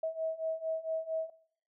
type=beating tone pair; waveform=sine; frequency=641 / 645.4 Hz; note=E5 / E5; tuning=-49 / -37 cents; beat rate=4.4 Hz; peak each=-37 / -34 dBFS; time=0.03-1.3 s; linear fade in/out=5 ms; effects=noise-tail reverb RT60 0.6 s tail -18 dB re dry